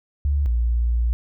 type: tone pair in turn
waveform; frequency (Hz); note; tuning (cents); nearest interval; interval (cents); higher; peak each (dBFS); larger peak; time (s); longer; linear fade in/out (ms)
sine; 71.2 / 58.73; C#2 / A#1; +47 / +14; minor third; 333; first; -17; neither; 0.25-0.46 / 0.46-1.13; second; 0
effects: none